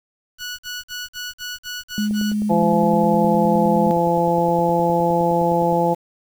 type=tone bursts; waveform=15% pulse; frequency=1471 Hz; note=F#6; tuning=11 cents flat; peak=-21 dBFS; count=8; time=0.38-2.34 s; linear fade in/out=50 ms; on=210 ms; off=40 ms
type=tone; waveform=sine; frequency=210.2 Hz; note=G#3; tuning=21 cents sharp; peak=-18 dBFS; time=1.98-3.91 s; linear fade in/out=0 ms
type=click train; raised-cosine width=2 ms; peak=-21 dBFS; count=36; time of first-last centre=2.11-5.726 s; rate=9.68 Hz
type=harmonic tone; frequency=170.7 Hz; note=F3; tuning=39 cents flat; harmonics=1 / 2 / 3 / 4 / 5; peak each=-22 / -23 / -20 / -24 / -20 dBFS; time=2.49-5.95 s; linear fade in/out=20 ms
effects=7-bit